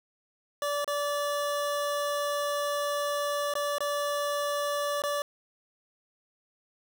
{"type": "tone with dropouts", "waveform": "25% pulse", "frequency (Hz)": 579, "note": "D5", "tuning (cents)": -25, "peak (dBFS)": -24, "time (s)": [0.62, 5.22], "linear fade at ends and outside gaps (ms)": 1, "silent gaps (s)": [[0.845, 0.877], [3.538, 3.553], [3.783, 3.805], [5.02, 5.037]], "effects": []}